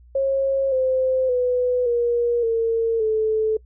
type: tone with pitch steps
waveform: sine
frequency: 542 / 519 / 497 / 475.9 / 455.8 / 436.4 Hz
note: C#5 / C5 / B4 / A#4 / A#4 / A4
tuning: -39 / -14 / +11 / +36 / -39 / -14 cents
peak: -17 dBFS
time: 0.15-3.57 s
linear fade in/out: 5 ms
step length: 570 ms
effects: noise-tail reverb RT60 0.1 s tail -24 dB re dry + added 60 Hz sine -46 dBFS peak until 3.65 s